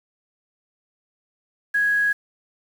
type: tone with quantisation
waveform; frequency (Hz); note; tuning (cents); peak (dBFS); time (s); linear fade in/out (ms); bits
sine; 1661.2; G#6; 0; -17; 1.74-2.13; 10; 7
effects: none